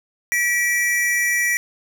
square tone pair together, 1939.1 / 2322 Hz, B6 / D7, -32 / -20 cents, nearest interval minor third, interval 312 cents, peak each -19 / -24 dBFS, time 0.32-1.57 s, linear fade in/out 0 ms, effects none

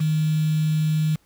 sine tone with quantisation, 155.56 Hz, D#3, in tune, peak -18 dBFS, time 0-1.16 s, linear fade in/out 10 ms, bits 6, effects pink hiss -62 dBFS RMS until 1.25 s

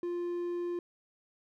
triangle tone, 349.3 Hz, F4, in tune, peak -30 dBFS, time 0.03-0.79 s, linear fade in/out 2 ms, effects none

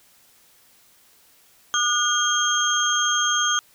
sine tone cluster, 1213 / 1456 / 3224 / 6390 Hz, D#6 / F#6 / G7 / G8, -44 / -28 / +48 / +32 cents, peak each -24 dBFS, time 1.74-3.59 s, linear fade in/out 0 ms, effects white hiss -56 dBFS RMS until 3.74 s

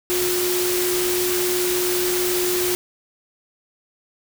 sine tone in noise, 360 Hz, F#4, 47 cents flat, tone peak -21 dBFS, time 0.1-2.75 s, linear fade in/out 0 ms, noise white, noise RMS -24 dBFS, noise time 0.1-2.75 s, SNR 0 dB, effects none

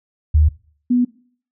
sine tone pair in turn, 76.3 / 245.8 Hz, D#2 / B3, -33 / -8 cents, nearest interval octave + minor sixth, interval 2025 cents, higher second, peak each -9 / -12 dBFS, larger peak first, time 0.34-0.49 / 0.9-1.05 s, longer neither, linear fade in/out 10 ms, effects noise-tail reverb RT60 0.5 s tail -21 dB re dry

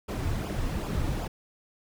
brown noise with flanger, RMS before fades -30 dBFS, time 0.08-1.28 s, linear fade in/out 10 ms, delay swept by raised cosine 0.49 to 5.29 ms, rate 2.6 Hz, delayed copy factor -0.65, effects none

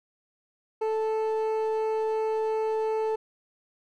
triangle tone pair together, 438.3 / 878 Hz, A4 / A5, -7 / -4 cents, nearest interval octave, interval 1203 cents, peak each -22 / -29 dBFS, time 0.81-3.16 s, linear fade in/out 10 ms, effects tanh soft clip ceiling -20 dBFS

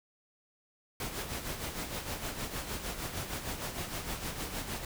pink noise with tremolo, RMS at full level -36 dBFS, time 1-4.85 s, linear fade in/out 2 ms, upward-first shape sine, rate 6.5 Hz, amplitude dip 55%, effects none

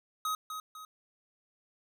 square tone with echo, 1263 Hz, D#6, 26 cents sharp, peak -31 dBFS, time 0.25-0.35 s, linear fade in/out 2 ms, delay 250 ms, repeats 2, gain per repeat -7 dB, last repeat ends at 0.85 s, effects none

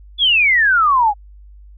sine exponential sweep, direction down, 3495 to 795 Hz, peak -10 dBFS, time 0.18-1.14 s, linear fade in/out 50 ms, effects added 50 Hz sine -38 dBFS peak until 1.77 s

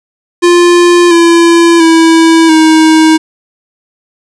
square tone with pitch steps, 349.2 / 338.1 / 327.3 / 316.9 Hz, F4 / E4 / E4 / D#4, 0 / +44 / -12 / +32 cents, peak -3 dBFS, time 0.42-3.18 s, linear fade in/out 20 ms, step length 690 ms, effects resampled to 22050 Hz + 7-bit

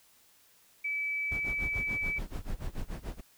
sine tone, 2300 Hz, D7, 37 cents flat, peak -30 dBFS, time 0.84-2.19 s, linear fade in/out 10 ms
brown noise with tremolo, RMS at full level -34 dBFS, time 1.31-3.21 s, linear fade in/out 10 ms, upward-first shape sine, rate 6.9 Hz, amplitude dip 95%
effects white hiss -63 dBFS RMS until 3.37 s

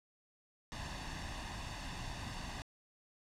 pink noise with comb filter, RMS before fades -43 dBFS, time 0.72-2.62 s, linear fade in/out 0 ms, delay 1.1 ms, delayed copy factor +0.65, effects low-pass 6000 Hz 12 dB/octave

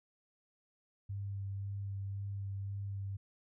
sine tone with vibrato, 99 Hz, G2, 18 cents sharp, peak -37 dBFS, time 1.09-3.17 s, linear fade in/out 10 ms, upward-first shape sine, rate 1.9 Hz, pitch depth 14 cents each way, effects none

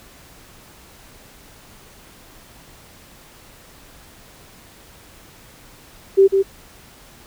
sine tone with echo, 389.2 Hz, G4, 12 cents flat, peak -7 dBFS, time 6.17-6.28 s, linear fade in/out 20 ms, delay 150 ms, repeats 1, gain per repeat -5 dB, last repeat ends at 6.43 s, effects pink hiss -46 dBFS RMS until 7.26 s

